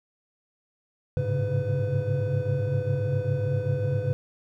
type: tone cluster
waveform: triangle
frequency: 101 / 108.5 / 135 / 140.1 / 502 Hz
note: G#2 / A2 / C#3 / C#3 / B4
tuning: -48 / -24 / -45 / +19 / +28 cents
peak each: -28 dBFS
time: 1.17-4.13 s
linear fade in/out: 0 ms
effects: none